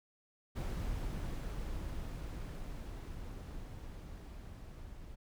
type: noise with level ramp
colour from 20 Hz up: brown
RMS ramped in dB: -37 to -50 dBFS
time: 0.55-5.16 s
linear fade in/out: 20 ms
effects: none